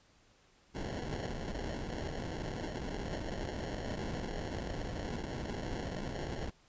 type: noise with sample-and-hold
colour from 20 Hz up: pink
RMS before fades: -39 dBFS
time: 0.74-6.51 s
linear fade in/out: 20 ms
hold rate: 1225 Hz
effects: pink hiss -66 dBFS RMS until 6.68 s + resampled to 16000 Hz